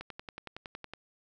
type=click train; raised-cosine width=0.3 ms; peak=-25 dBFS; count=11; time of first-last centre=0.01-0.936 s; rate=10.8 Hz; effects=none